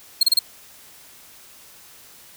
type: tone bursts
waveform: 40% pulse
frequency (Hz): 4234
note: C8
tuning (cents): +20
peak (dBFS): -11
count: 4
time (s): 0.21-0.391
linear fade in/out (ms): 5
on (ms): 22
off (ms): 31
effects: white hiss -47 dBFS RMS until 2.36 s